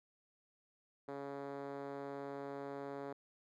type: tone with band-pass filter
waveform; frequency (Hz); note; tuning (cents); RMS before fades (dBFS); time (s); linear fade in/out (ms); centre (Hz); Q
5% pulse; 139.9; C#3; +16; -45; 1.08-3.13; 5; 400; 1.3
effects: none